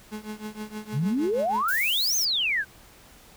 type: tone with tremolo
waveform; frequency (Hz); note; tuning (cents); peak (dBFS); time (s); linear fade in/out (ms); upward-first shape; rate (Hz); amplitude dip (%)
35% pulse; 213.6; G#3; +49; -29; 0.11-1.64; 20; triangle; 6.4; 95
type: exponential two-way sweep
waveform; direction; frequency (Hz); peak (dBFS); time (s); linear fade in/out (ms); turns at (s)
sine; up then down; 119.6 to 6480 to 1495; -22; 0.92-2.65; 50; 2.16
type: noise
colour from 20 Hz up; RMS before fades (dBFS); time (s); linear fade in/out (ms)
violet; -32; 1.68-2.25; 5
effects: pink hiss -52 dBFS RMS until 3.36 s